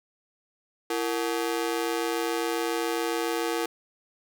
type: ring-modulated tone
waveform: sawtooth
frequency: 400.3 Hz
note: G4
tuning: 36 cents sharp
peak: -19 dBFS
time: 0.9-3.66 s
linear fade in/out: 5 ms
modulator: 63.6 Hz
effects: none